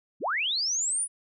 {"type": "linear sweep", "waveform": "sine", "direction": "up", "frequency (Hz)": [119.9, 9956], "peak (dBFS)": -25, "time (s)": [0.2, 1.08], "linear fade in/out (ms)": 50, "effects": []}